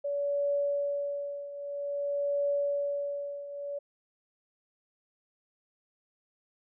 sine tone with tremolo, 570 Hz, C#5, 48 cents sharp, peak -25 dBFS, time 0.04-3.79 s, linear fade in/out 10 ms, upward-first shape triangle, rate 0.51 Hz, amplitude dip 80%, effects none

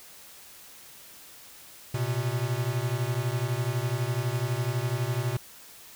square beating tone pair, 117.1 / 129.1 Hz, A#2 / C3, +8 / -23 cents, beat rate 12 Hz, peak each -30 dBFS, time 1.94-5.37 s, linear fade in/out 5 ms, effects white hiss -49 dBFS RMS until 5.95 s

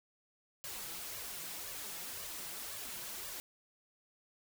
white noise with flanger, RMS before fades -44 dBFS, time 0.64-3.4 s, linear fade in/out 0 ms, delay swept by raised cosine 1.7 to 6.1 ms, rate 1.9 Hz, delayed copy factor +0.65, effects none

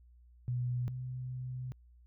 sine tone pair in turn, 123.47 / 127.01 Hz, B2 / B2, 0 / +49 cents, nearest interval unison, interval 49 cents, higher second, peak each -31 / -37 dBFS, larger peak first, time 0.48-0.88 / 0.88-1.72 s, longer second, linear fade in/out 0 ms, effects added 60 Hz sine -57 dBFS peak until 2.06 s

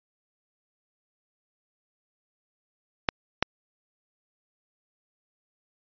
clicks, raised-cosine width 0.3 ms, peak -4 dBFS, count 2, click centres 3.088 / 3.426 s, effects resampled to 11025 Hz

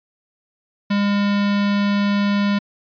square tone with notch filter, 202.6 Hz, G#3, 43 cents flat, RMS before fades -18 dBFS, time 0.9-2.59 s, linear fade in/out 10 ms, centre 460 Hz, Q 0.86, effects resampled to 11025 Hz

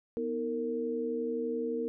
sine tone cluster, 245.3 / 317 / 458.7 Hz, B3 / D#4 / A#4, -12 / +32 / -28 cents, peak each -36 / -39 / -32 dBFS, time 0.17-1.88 s, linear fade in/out 0 ms, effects none

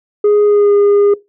sine tone with pitch glide, 415.3 to 407 Hz, G#4 to G#4, 0 to -35 cents, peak -4 dBFS, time 0.24-1.14 s, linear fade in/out 5 ms, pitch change -35 cents, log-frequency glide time 0.44-0.73 s, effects noise-tail reverb RT60 0.2 s tail -20 dB re dry + tanh soft clip ceiling -6 dBFS

